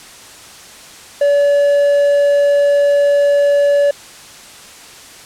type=tone; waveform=triangle; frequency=572 Hz; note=D5; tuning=46 cents flat; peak=-7 dBFS; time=1.21-3.91 s; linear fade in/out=5 ms; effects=white hiss -37 dBFS RMS until 5.25 s + low-pass 9000 Hz 12 dB/octave